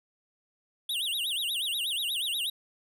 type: tone with vibrato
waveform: square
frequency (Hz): 3268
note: G#7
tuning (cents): -29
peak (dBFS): -29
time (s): 0.89-2.5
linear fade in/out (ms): 5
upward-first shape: sine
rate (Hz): 8.3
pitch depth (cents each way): 290
effects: none